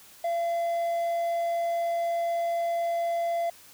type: tone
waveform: triangle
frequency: 681 Hz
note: F5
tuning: 44 cents flat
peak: -23 dBFS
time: 0.24-3.5 s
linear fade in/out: 5 ms
effects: white hiss -52 dBFS RMS until 3.73 s